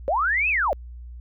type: linear two-way sweep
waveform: sine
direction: up then down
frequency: 508 to 2661 to 508 Hz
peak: -19 dBFS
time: 0.08-0.73 s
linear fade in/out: 0 ms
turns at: 0.49 s
effects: added 60 Hz sine -36 dBFS peak until 1.2 s